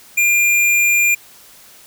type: tone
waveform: square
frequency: 2400 Hz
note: D7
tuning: 37 cents sharp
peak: -12 dBFS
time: 0.17-1.15 s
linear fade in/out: 10 ms
effects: white hiss -44 dBFS RMS until 1.86 s